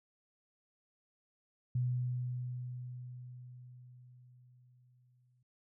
sine tone with exponential decay, 124.4 Hz, B2, 13 cents sharp, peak -29 dBFS, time 1.75-5.43 s, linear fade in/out 5 ms, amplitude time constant 800 ms, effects none

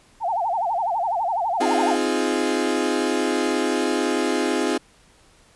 sine tone with vibrato, 791 Hz, G5, 15 cents sharp, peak -20 dBFS, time 0.2-1.97 s, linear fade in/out 50 ms, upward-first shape sine, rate 12 Hz, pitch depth 270 cents each way
35% pulse chord, F minor seventh, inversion second, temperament equal with one note detuned, 259.7 / 311.1 / 349.2 / 415.3 Hz, C4 / Eb4 / F4 / Ab4, -13 / 0 / 0 / 0 cents, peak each -24 dBFS, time 1.6-4.78 s, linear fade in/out 10 ms
effects pink hiss -55 dBFS RMS until 5.55 s + resampled to 24000 Hz

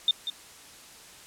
sine tone with echo, 3618 Hz, A7, 48 cents sharp, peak -18 dBFS, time 0.08-0.11 s, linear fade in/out 2 ms, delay 190 ms, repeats 1, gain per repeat -10 dB, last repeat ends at 0.3 s, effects white hiss -49 dBFS RMS until 1.26 s + low-pass 10000 Hz 12 dB/octave

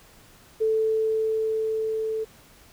sine tone with level ramp, 440 Hz, A4, in tune, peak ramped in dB -19 to -25 dBFS, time 0.6-2.25 s, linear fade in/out 20 ms, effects pink hiss -53 dBFS RMS until 2.72 s

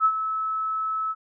sine tone with ADSR envelope, 1300 Hz, E6, 24 cents flat, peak -14 dBFS, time 0-1.15 s, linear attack 49 ms, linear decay 64 ms, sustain -10 dB, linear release 43 ms, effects none

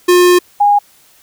square / sine tone pair in turn, 356.9 / 819 Hz, F4 / G#5, +38 / -24 cents, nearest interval octave + major second, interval 1438 cents, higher second, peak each -6 dBFS, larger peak neither, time 0.08-0.39 / 0.6-0.79 s, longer first, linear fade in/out 10 ms, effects white hiss -48 dBFS RMS until 1.22 s

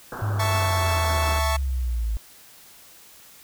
white low-pass noise, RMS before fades -34 dBFS, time 0.12-1.39 s, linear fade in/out 2 ms, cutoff 1600 Hz, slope 96 dB/octave
sine linear sweep, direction down, 105.4 to 52.6 Hz, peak -22 dBFS, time 0.22-2.17 s, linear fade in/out 0 ms
sawtooth chord, A major, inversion second, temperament equal, 659.3 / 880 / 1108.7 Hz, E5 / A5 / C#6, 0 / 0 / 0 cents, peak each -24 dBFS, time 0.39-1.57 s, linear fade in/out 10 ms
effects white hiss -49 dBFS RMS until 3.43 s

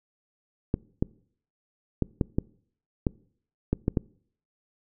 clicks, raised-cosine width 3 ms, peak -10 dBFS, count 9, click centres 0.741 / 1.025 / 2.023 / 2.212 / 2.385 / 3.068 / 3.73 / 3.881 / 3.972 s, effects noise-tail reverb RT60 0.6 s tail -24 dB re dry

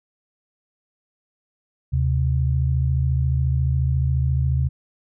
sine tone pair together, 76.58 / 130.81 Hz, D#2 / C3, -27 / 0 cents, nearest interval major sixth, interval 927 cents, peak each -20 dBFS, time 1.92-4.69 s, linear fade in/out 20 ms, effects none

